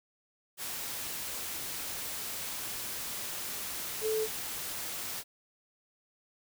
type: tone in noise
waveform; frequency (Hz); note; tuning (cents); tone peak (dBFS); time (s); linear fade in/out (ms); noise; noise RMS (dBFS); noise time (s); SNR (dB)
sine; 436.2; A4; -15; -28; 4.01-4.28; 50; white; -38; 0.57-5.24; +7
effects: none